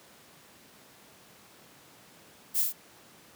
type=noise with echo; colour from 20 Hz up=violet; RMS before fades=-28 dBFS; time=2.54-2.63 s; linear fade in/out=20 ms; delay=25 ms; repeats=4; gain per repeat=-2 dB; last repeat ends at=2.73 s; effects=pink hiss -55 dBFS RMS until 3.35 s + high-pass 150 Hz 12 dB/octave